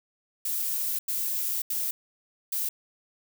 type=noise bursts at uneven times; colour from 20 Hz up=violet; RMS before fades=-29 dBFS; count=4; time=0.45-0.99 / 1.08-1.62 / 1.7-1.91 / 2.52-2.69 s; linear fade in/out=5 ms; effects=none